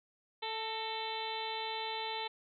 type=harmonic tone with a mistuned harmonic; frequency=442.4 Hz; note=A4; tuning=9 cents sharp; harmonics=1 / 2 / 3 / 4 / 5 / 6 / 7 / 8 / 9; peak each=-44 / -39 / -52 / -50 / -46 / -49 / -47 / -45 / -45 dBFS; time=0.42-2.28 s; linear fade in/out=10 ms; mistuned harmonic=4; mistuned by=+57 cents; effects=none